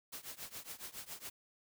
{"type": "noise with tremolo", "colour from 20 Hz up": "white", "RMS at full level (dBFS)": -44, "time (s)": [0.12, 1.3], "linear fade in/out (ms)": 10, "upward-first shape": "triangle", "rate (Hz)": 7.2, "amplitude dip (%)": 95, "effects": []}